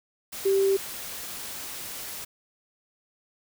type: tone in noise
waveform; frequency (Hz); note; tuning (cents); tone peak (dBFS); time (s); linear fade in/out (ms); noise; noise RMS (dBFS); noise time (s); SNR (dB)
sine; 390; G4; -9; -19; 0.45-0.77; 10; white; -37; 0.32-2.25; +15
effects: none